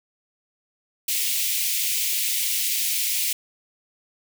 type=high-pass noise; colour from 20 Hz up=white; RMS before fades=-24 dBFS; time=1.08-3.33 s; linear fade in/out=5 ms; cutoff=2100 Hz; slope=48 dB/octave; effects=none